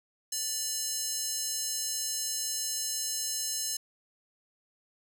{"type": "tone with high-pass filter", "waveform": "square", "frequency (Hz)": 587.3, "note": "D5", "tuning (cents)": 0, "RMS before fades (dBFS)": -33, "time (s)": [0.32, 3.77], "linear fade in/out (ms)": 5, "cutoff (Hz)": 6100, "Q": 1.8, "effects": []}